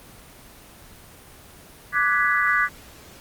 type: chord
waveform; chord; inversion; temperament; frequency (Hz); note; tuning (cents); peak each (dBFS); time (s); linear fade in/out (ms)
sine; G# half-diminished seventh; second; equal with one note detuned; 1174.7 / 1480 / 1677.6 / 1975.5; D6 / F#6 / G#6 / B6; 0 / 0 / +17 / 0; -23; 1.92-2.69; 50
effects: pink hiss -46 dBFS RMS until 3.2 s + Opus 24 kbps